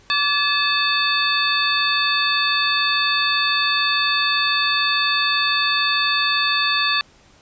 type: tone cluster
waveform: sine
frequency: 1156 / 1715 / 2608 / 3588 / 4461 Hz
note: D6 / A6 / E7 / A7 / C#8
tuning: -28 / -45 / -19 / +33 / +10 cents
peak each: -23 dBFS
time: 0.1-7.01 s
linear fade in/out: 0 ms
effects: pink hiss -52 dBFS RMS until 7.41 s + resampled to 16000 Hz